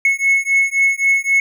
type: beating tone pair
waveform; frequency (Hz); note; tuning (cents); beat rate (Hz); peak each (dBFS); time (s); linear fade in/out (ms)
triangle; 2190 / 2193.8; C#7 / C#7; -22 / -19; 3.8; -14; 0.05-1.4; 2
effects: none